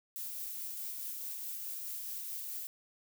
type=noise with tremolo; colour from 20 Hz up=violet; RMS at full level=-40 dBFS; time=0.16-2.67 s; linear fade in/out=0 ms; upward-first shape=triangle; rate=4.7 Hz; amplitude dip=25%; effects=none